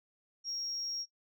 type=tone; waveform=sine; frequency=5588 Hz; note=F8; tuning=in tune; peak=-34 dBFS; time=0.44-1.06 s; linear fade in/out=50 ms; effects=noise-tail reverb RT60 0.1 s tail -19 dB re dry + tanh soft clip ceiling -31 dBFS

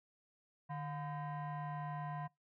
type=tone with frequency modulation; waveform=sine; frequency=151.3 Hz; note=D#3; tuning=48 cents flat; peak=-38 dBFS; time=0.69-2.28 s; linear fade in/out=20 ms; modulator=863 Hz; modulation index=1; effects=noise-tail reverb RT60 0.2 s tail -25 dB re dry + tanh soft clip ceiling -36 dBFS

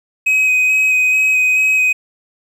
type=tone with vibrato; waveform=triangle; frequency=2525 Hz; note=D#7; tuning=25 cents sharp; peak=-9 dBFS; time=0.26-1.93 s; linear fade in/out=10 ms; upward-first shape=square; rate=2.3 Hz; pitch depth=10 cents each way; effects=8-bit

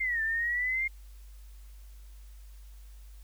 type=exponential two-way sweep; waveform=sine; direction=down then up; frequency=2133 to 1764 to 2133 Hz; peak=-27 dBFS; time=0-0.88 s; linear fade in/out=10 ms; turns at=0.22 s; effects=added 50 Hz sine -46 dBFS peak until 3.23 s + white hiss -63 dBFS RMS until 3.23 s

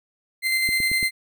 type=tone with tremolo; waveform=35% pulse; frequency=2077 Hz; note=C7; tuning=13 cents flat; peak=-17 dBFS; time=0.42-1.11 s; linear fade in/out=50 ms; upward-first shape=square; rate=9.8 Hz; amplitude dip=25%
type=click train; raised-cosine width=3 ms; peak=-20 dBFS; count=4; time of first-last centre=0.69-1.029 s; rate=8.86 Hz
effects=none

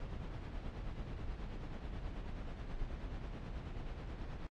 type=noise with tremolo; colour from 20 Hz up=brown; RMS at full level=-41 dBFS; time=0-4.47 s; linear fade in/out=2 ms; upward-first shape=triangle; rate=9.3 Hz; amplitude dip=50%; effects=low-pass 4000 Hz 12 dB/octave + AAC 48 kbps

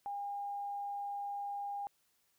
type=tone; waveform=sine; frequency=808 Hz; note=G#5; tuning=48 cents flat; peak=-37 dBFS; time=0.06-1.87 s; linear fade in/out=0 ms; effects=white hiss -75 dBFS RMS until 2.38 s

